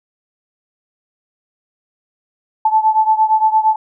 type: beating tone pair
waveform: sine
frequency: 870 / 878.7 Hz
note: A5 / A5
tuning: -20 / -3 cents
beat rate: 8.7 Hz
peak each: -12 / -15 dBFS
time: 2.65-3.76 s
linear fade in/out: 5 ms
effects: none